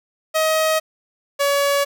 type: tone pair in turn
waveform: sawtooth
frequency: 632 / 565.3 Hz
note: D#5 / C#5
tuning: +27 / +34 cents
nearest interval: major second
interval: 193 cents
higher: first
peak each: -12 dBFS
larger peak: neither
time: 0.34-0.8 / 1.39-1.85 s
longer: neither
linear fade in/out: 20 ms
effects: none